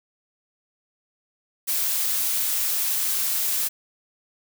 blue noise, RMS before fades -24 dBFS, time 1.67-3.69 s, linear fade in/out 20 ms, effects none

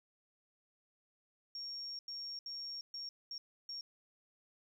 triangle tone bursts at uneven times, 5540 Hz, F8, 15 cents flat, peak -38 dBFS, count 6, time 1.55-1.99 / 2.08-2.39 / 2.46-2.81 / 2.94-3.09 / 3.31-3.38 / 3.69-3.81 s, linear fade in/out 2 ms, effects tanh soft clip ceiling -40 dBFS + 12-bit

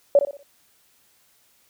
sine tone with echo, 567 Hz, C#5, 39 cents sharp, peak -10 dBFS, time 0.15-0.19 s, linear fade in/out 2 ms, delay 60 ms, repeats 4, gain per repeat -9 dB, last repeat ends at 0.43 s, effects white hiss -61 dBFS RMS until 1.69 s

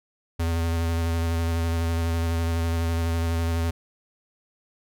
square tone with vibrato, 83.2 Hz, E2, 17 cents sharp, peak -23 dBFS, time 0.39-3.71 s, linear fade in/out 10 ms, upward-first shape square, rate 12 Hz, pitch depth 16 cents each way, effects none

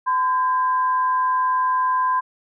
sine tone pair together, 1018.2 / 1600 Hz, C6 / G6, -47 / +35 cents, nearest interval minor sixth, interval 782 cents, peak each -17 / -29 dBFS, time 0.06-2.21 s, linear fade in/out 20 ms, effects none

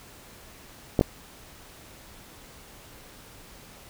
clicks, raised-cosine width 2 ms, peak -6 dBFS, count 2, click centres 0.992 / 1.011 s, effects pink hiss -49 dBFS RMS until 3.89 s

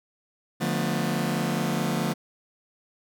sawtooth chord, B half-diminished seventh, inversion first, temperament just, 148.16 / 177.8 / 222.2 / 246.9 Hz, D3 / F3 / A3 / B3, +16 / +31 / +17 / 0 cents, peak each -26 / -25 / -25 / -28 dBFS, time 0.6-2.14 s, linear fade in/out 20 ms, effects none

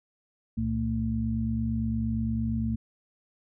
sine tone cluster, 67.1 / 115.8 / 224.7 Hz, C2 / A#2 / A3, +44 / -11 / +37 cents, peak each -32 / -31 / -28 dBFS, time 0.57-2.76 s, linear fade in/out 10 ms, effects none

